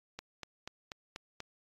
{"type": "click train", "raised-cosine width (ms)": 0.2, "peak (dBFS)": -24, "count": 6, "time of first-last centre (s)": [0.19, 1.404], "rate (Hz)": 4.12, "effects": ["AAC 32 kbps"]}